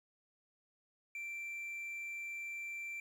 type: tone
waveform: triangle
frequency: 2349 Hz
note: D7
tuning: in tune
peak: -39 dBFS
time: 1.15-3 s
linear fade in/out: 2 ms
effects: 11-bit